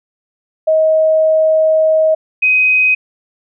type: tone pair in turn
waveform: sine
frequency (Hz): 632 / 2515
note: D#5 / D#7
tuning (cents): +27 / +18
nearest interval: 2 octaves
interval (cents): 2391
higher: second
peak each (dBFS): -8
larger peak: neither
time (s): 0.67-2.15 / 2.42-2.95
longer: first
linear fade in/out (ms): 10
effects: none